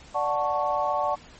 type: chord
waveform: sine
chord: D major seventh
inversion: none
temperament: equal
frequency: 587.3 / 740 / 880 / 1108.7 Hz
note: D5 / F#5 / A5 / C#6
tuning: 0 / 0 / 0 / 0 cents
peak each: -28 dBFS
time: 0.14-1.16 s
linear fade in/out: 20 ms
effects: pink hiss -49 dBFS RMS until 1.39 s + MP3 32 kbps